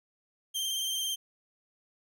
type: tone with vibrato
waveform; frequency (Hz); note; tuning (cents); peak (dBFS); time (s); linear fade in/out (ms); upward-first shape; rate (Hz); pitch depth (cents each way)
sawtooth; 3153; G7; +9; -27; 0.54-1.16; 20; triangle; 18; 34
effects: none